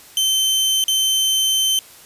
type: tone with dropouts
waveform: sawtooth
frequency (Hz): 3091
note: G7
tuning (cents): -25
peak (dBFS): -12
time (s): 0.17-1.79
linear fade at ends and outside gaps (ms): 1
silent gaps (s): 0.84-0.881
effects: white hiss -44 dBFS RMS until 2.05 s + resampled to 32000 Hz